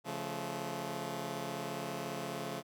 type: chord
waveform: 10% pulse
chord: Db augmented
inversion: none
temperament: just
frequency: 138.59 / 173.24 / 216.5 Hz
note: Db3 / F3 / A3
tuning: 0 / -14 / -28 cents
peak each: -34 dBFS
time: 0.04-2.63 s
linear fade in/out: 50 ms
effects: none